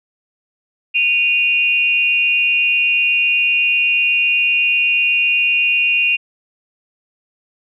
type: tone pair together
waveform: sine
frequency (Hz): 2473 / 2776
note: D#7 / F7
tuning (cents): -11 / -11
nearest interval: major second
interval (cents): 200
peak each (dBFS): -15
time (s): 0.94-6.17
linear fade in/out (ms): 20
effects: none